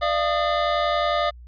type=tone cluster; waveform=square; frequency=594 / 685 / 1229 Hz; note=D5 / F5 / D#6; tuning=+20 / -34 / -22 cents; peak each=-25 dBFS; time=0.01-1.31 s; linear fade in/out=20 ms; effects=added 60 Hz sine -40 dBFS peak until 1.47 s + resampled to 11025 Hz